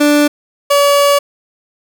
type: tone pair in turn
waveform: 30% pulse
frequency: 293.7 / 569.7 Hz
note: D4 / C#5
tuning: 0 / +47 cents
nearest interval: major seventh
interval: 1147 cents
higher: second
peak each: -5 dBFS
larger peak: neither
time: 0-0.28 / 0.7-1.19 s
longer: second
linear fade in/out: 10 ms
effects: none